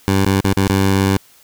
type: tone with dropouts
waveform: 15% pulse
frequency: 97 Hz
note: G2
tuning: 18 cents flat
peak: -6 dBFS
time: 0.08-1.17 s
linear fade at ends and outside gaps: 0 ms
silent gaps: 0.247-0.264 / 0.406-0.445 / 0.532-0.57 / 0.678-0.698 s
effects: white hiss -49 dBFS RMS until 1.43 s